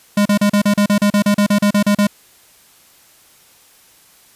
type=tone bursts; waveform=square; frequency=204.7 Hz; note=G#3; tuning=25 cents flat; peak=-11 dBFS; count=16; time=0.17-2.07 s; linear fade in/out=5 ms; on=85 ms; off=36 ms; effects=white hiss -49 dBFS RMS until 4.35 s + resampled to 32000 Hz